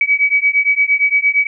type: beating tone pair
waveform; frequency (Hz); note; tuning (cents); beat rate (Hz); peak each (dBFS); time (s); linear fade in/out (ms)
sine; 2271 / 2279.7; C#7 / C#7; +41 / +48; 8.7; -14; 0.01-1.47; 2
effects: none